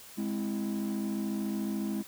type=chord; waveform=triangle; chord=Ab augmented; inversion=none; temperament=equal; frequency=207.7 / 261.6 / 329.6 Hz; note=Ab3 / C4 / E4; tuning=0 / 0 / 0 cents; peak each=-29 / -35 / -34 dBFS; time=0.17-2.03 s; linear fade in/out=20 ms; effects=tanh soft clip ceiling -24 dBFS + white hiss -50 dBFS RMS until 2.07 s